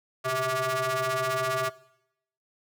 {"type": "ring-modulated tone", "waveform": "sawtooth", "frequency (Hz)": 257.6, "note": "C4", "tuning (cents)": -27, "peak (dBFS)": -19, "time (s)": [0.24, 1.7], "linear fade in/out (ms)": 20, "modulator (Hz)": 909, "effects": ["noise-tail reverb RT60 0.8 s tail -20 dB re dry"]}